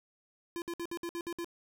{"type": "tone bursts", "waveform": "square", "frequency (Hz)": 341.9, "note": "F4", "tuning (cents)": -37, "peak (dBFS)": -36, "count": 8, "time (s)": [0.56, 1.445], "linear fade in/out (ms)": 0, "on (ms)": 59, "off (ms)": 59, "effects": []}